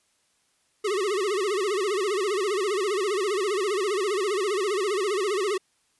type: tone with vibrato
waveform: square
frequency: 396.8 Hz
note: G4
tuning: 21 cents sharp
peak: -24 dBFS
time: 0.84-5.58 s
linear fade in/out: 10 ms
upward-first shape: sine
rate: 15 Hz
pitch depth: 150 cents each way
effects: white hiss -68 dBFS RMS until 5.99 s + resampled to 24000 Hz